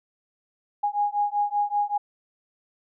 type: beating tone pair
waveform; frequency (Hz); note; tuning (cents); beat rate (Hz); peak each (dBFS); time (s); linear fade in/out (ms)
sine; 821 / 826.2; G#5 / G#5; -20 / -9; 5.2; -25 / -25; 0.83-1.98; 10
effects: none